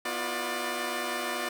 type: tone cluster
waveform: 10% pulse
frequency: 247.3 / 331.3 / 356.5 / 592 Hz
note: B3 / E4 / F4 / D5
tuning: +3 / +9 / +36 / +14 cents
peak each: -29 / -33 / -26 / -26 dBFS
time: 0.05-1.49 s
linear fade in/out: 5 ms
effects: none